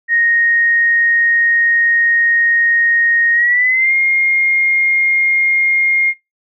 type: tone with pitch glide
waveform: sine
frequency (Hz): 1864.7 to 2130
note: A#6 to C7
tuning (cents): 0 to +30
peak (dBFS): -10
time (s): 0.08-6.14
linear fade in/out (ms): 50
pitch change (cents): +230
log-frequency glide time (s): 3.33-3.93
effects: noise-tail reverb RT60 0.2 s tail -21 dB re dry